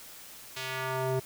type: tone with band-pass filter sweep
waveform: square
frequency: 130.81 Hz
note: C3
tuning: in tune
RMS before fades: -32 dBFS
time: 0.56-1.2 s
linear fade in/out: 10 ms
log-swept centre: 3900 to 410 Hz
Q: 1
effects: white hiss -48 dBFS RMS until 1.25 s